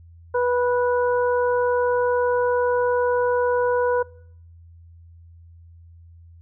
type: harmonic tone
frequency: 490.8 Hz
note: B4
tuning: 11 cents flat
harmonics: 1 / 2 / 3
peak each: -19 / -25 / -29 dBFS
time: 0.34-4.03 s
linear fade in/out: 10 ms
effects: noise-tail reverb RT60 0.7 s tail -24 dB re dry + added 84 Hz sine -44 dBFS peak until 6.41 s